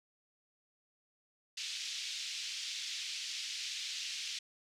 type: band-pass noise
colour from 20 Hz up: pink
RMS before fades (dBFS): -41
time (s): 1.57-4.39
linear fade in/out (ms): 5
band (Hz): 2700 to 6200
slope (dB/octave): 24
effects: none